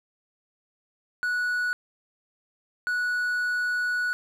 triangle tone bursts at uneven times, 1470 Hz, F#6, 12 cents flat, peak -22 dBFS, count 2, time 1.23-1.73 / 2.87-4.13 s, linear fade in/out 0 ms, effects none

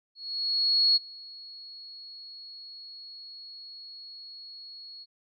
sine tone with ADSR envelope, 4337 Hz, C#8, 39 cents flat, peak -18 dBFS, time 0.15-5.06 s, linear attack 810 ms, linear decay 22 ms, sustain -24 dB, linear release 39 ms, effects none

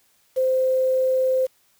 sine tone with quantisation, 519 Hz, C5, 14 cents flat, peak -17 dBFS, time 0.36-1.47 s, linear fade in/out 20 ms, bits 7, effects white hiss -62 dBFS RMS until 1.79 s

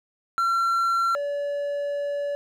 triangle tone pair in turn, 1361 / 573.3 Hz, F6 / D5, -45 / -42 cents, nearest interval octave + minor third, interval 1497 cents, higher first, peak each -18 / -23 dBFS, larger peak first, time 0.38-1.15 / 1.15-2.35 s, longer second, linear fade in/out 0 ms, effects none

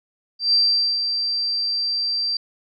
sine tone with ADSR envelope, 4699 Hz, D8, in tune, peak -13 dBFS, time 0.39-2.37 s, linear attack 140 ms, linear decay 450 ms, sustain -7 dB, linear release 3 ms, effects none

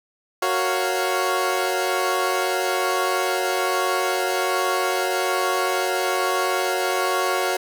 20% pulse chord, Gb major seventh, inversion none, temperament equal with one note detuned, 370 / 463.5 / 554.4 / 698.5 Hz, Gb4 / Bb4 / Db5 / F5, 0 / -10 / 0 / 0 cents, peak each -19 / -24 / -21 / -22 dBFS, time 0.42-7.57 s, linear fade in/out 5 ms, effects none

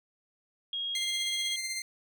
sine tone, 3273 Hz, G#7, 26 cents flat, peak -31 dBFS, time 0.73-1.56 s, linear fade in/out 2 ms
15% pulse tone with tremolo, 2093 Hz, C7, in tune, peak -25 dBFS, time 0.95-1.82 s, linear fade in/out 2 ms, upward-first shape sine, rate 16 Hz, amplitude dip 40%
effects none

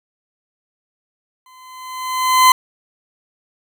40% pulse tone with exponential growth, 1025 Hz, C6, 36 cents flat, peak -5 dBFS, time 1.46-2.52 s, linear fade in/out 2 ms, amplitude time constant 230 ms, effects none

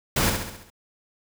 pink noise with echo, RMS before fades -22 dBFS, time 0.16-0.3 s, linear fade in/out 5 ms, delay 67 ms, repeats 6, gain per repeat -5 dB, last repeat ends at 0.702 s, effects none

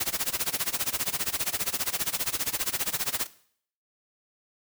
white noise with tremolo, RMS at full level -26 dBFS, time 0-3.27 s, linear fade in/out 10 ms, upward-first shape sine, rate 15 Hz, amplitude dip 95%, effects noise-tail reverb RT60 0.6 s tail -18 dB re dry

